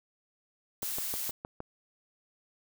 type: noise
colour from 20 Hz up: blue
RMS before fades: -35 dBFS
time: 0.82-1.31 s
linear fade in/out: 5 ms
type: click train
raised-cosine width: 1 ms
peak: -24 dBFS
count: 6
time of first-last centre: 0.83-1.604 s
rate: 6.46 Hz
effects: none